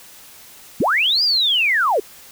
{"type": "linear two-way sweep", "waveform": "sine", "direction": "up then down", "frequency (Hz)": [127.4, 4978, 362.3], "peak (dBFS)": -14, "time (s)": [0.8, 2], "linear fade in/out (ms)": 5, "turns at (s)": 1.23, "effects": ["white hiss -43 dBFS RMS until 2.31 s"]}